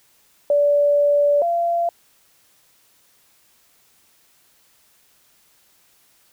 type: tone pair in turn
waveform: sine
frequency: 579 / 685.2 Hz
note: D5 / F5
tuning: -25 / -33 cents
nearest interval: minor third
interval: 292 cents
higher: second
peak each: -13 / -17 dBFS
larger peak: first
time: 0.5-1.42 / 1.42-1.89 s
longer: first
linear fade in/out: 2 ms
effects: white hiss -58 dBFS RMS until 6.32 s